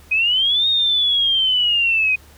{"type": "linear two-way sweep", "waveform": "sine", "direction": "up then down", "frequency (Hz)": [2489, 3729, 2489], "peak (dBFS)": -14, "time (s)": [0.11, 2.16], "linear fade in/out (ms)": 10, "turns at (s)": 0.68, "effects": ["added 73 Hz sine -46 dBFS peak until 2.37 s", "pink hiss -49 dBFS RMS until 2.37 s"]}